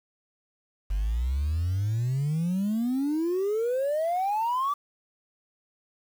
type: exponential sweep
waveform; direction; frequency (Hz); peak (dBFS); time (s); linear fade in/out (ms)
sine; up; 46.57 to 1174.7; -22; 0.9-4.74; 10
effects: tanh soft clip ceiling -22 dBFS + 8-bit